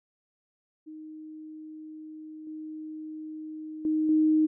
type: tone with level steps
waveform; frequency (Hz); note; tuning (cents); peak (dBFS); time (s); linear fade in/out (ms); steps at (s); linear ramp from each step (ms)
sine; 311.1; D#4; 0; -40 / -36 / -23 / -19; 0.86-4.47; 20; 2.47 / 3.85 / 4.09; 2
effects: none